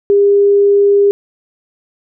sine tone, 403.2 Hz, G4, 49 cents sharp, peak -6 dBFS, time 0.1-1.11 s, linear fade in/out 0 ms, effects none

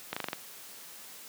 slowing click train, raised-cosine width 0.3 ms, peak -16 dBFS, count 6, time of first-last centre 0.13-0.331 s, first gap 35 ms, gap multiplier 1.07, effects white hiss -48 dBFS RMS until 1.28 s + high-pass 150 Hz 12 dB/octave

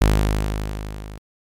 sawtooth tone with level ramp, 51.9 Hz, G#1, in tune, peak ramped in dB -8 to -30 dBFS, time 0.01-1.18 s, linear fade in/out 5 ms, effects MP3 96 kbps

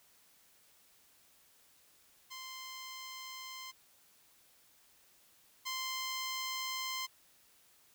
10% pulse tone pair in turn, 1043 / 1043 Hz, C6 / C6, -6 / -6 cents, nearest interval unison, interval 0 cents, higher neither, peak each -36 / -28 dBFS, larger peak second, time 2.3-3.72 / 5.65-7.07 s, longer neither, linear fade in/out 20 ms, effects white hiss -66 dBFS RMS until 7.94 s

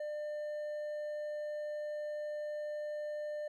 triangle tone with hard clipping, 599 Hz, D5, 34 cents sharp, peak -38 dBFS, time 0-3.48 s, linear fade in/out 5 ms, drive 7 dB, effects none

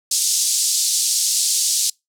white band-pass noise, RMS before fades -19 dBFS, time 0.11-1.9 s, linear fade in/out 5 ms, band 4300 to 9200 Hz, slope 24 dB/octave, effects noise-tail reverb RT60 0.2 s tail -26 dB re dry

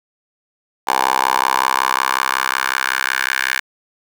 10% pulse tone with high-pass filter sweep, 65.41 Hz, C2, in tune, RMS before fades -18 dBFS, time 0.87-3.6 s, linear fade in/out 10 ms, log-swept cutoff 810 to 1700 Hz, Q 3.1, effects none

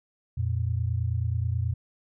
sine tone pair together, 87.58 / 116.9 Hz, F2 / A#2, +5 / +5 cents, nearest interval perfect fourth, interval 500 cents, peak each -27 dBFS, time 0.37-1.74 s, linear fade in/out 10 ms, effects none

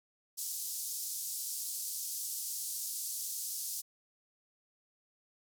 white band-pass noise, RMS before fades -39 dBFS, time 0.37-3.82 s, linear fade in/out 20 ms, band 5000 to 14000 Hz, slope 24 dB/octave, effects none

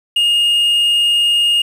triangle tone, 2845 Hz, F7, 31 cents sharp, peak -9 dBFS, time 0.16-1.62 s, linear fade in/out 5 ms, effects resampled to 32000 Hz + 7-bit

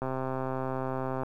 click train, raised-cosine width 1 ms, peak -19 dBFS, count 160, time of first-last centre 0.02-1.234 s, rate 131 Hz, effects 10-bit

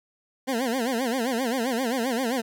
20% pulse tone with vibrato, 245.9 Hz, B3, 7 cents flat, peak -19 dBFS, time 0.47-2.42 s, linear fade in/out 20 ms, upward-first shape sine, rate 7.6 Hz, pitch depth 170 cents each way, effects none

